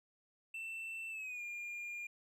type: tone with pitch glide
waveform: triangle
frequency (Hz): 2674 to 2410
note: E7 to D7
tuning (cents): +24 to +44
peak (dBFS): -40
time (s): 0.54-2.07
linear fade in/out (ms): 5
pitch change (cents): -180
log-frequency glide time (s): 1.09-1.42
effects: none